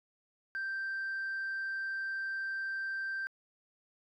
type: tone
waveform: sine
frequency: 1568 Hz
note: G6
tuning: in tune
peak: -32 dBFS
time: 0.55-3.27 s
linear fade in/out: 0 ms
effects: tanh soft clip ceiling -32 dBFS